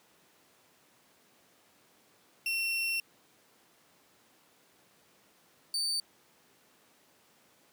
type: tone pair in turn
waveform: 35% pulse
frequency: 2717 / 4579 Hz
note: F7 / D8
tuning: -48 / -45 cents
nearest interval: major sixth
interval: 903 cents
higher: second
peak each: -28 dBFS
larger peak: neither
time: 2.46-3 / 5.74-6 s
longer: first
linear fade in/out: 2 ms
effects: pink hiss -64 dBFS RMS until 7.72 s + high-pass 200 Hz 12 dB/octave